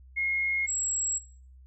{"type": "tone pair in turn", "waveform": "sine", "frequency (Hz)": [2152, 7669], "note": ["C7", "A#8"], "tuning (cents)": [48, 48], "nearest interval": "octave + minor seventh", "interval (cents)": 2200, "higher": "second", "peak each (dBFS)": -26, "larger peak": "neither", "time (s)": [[0.16, 0.67], [0.67, 1.19]], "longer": "second", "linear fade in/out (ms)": 20, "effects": ["noise-tail reverb RT60 0.4 s tail -17 dB re dry", "added 64 Hz sine -49 dBFS peak until 1.66 s"]}